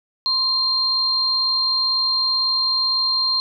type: tone pair together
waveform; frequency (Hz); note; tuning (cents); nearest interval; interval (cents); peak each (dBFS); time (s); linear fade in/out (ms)
sine; 1046.5 / 4186; C6 / C8; 0 / 0; 2 octaves; 2400; -28 / -17; 0.26-3.4; 0
effects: none